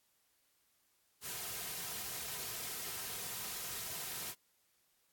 white noise with comb filter, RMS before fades -42 dBFS, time 1.21-4.35 s, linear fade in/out 50 ms, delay 3.5 ms, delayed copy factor -0.5, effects white hiss -75 dBFS RMS until 5.12 s + AAC 64 kbps

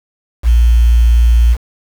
sine tone with quantisation, 58.27 Hz, A#1, in tune, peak -5 dBFS, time 0.43-1.57 s, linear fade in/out 50 ms, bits 5, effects none

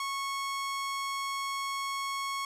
sawtooth tone, 1100 Hz, C#6, 14 cents flat, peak -28 dBFS, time 0-2.45 s, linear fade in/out 2 ms, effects low-pass 11000 Hz 12 dB/octave

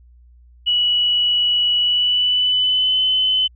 sine tone with pitch glide, 2936 to 3034 Hz, F#7 to F#7, -14 to +43 cents, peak -14 dBFS, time 0.66-3.48 s, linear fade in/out 20 ms, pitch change +57 cents, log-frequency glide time 1.78-3 s, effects added 60 Hz sine -45 dBFS peak until 3.55 s

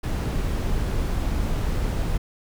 brown noise, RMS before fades -24 dBFS, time 0.03-2.18 s, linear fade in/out 10 ms, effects none

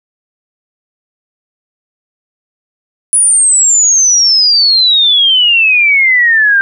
sine exponential sweep, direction down, 9960 to 1568 Hz, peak -5 dBFS, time 3.13-6.61 s, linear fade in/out 0 ms, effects none

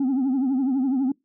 sine tone with vibrato, 264.6 Hz, C4, 20 cents sharp, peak -17 dBFS, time 0-1.12 s, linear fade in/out 5 ms, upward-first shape triangle, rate 12 Hz, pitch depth 130 cents each way, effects noise-tail reverb RT60 0.2 s tail -26 dB re dry + tanh soft clip ceiling -18 dBFS

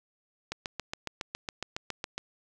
click train, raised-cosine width 0.2 ms, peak -16 dBFS, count 13, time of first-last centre 0.52-2.18 s, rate 7.23 Hz, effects none

